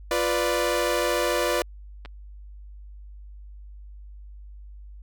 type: chord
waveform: sawtooth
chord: B diminished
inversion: second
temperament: equal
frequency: 349.2 / 493.9 / 587.3 Hz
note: F4 / B4 / D5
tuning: 0 / 0 / 0 cents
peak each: -24 / -22 / -22 dBFS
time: 0.11-1.62 s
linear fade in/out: 2 ms
type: clicks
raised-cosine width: 0.3 ms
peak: -25 dBFS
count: 2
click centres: 2.051 / 2.058 s
effects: added 50 Hz sine -40 dBFS peak until 5.02 s